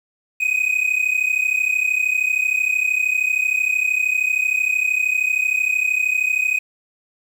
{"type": "tone pair together", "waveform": "triangle", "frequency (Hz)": [2489, 2522], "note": ["D#7", "D#7"], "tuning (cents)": [0, 23], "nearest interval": "unison", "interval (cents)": 23, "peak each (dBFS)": -18, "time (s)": [0.4, 6.59], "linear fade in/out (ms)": 10, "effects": ["8-bit"]}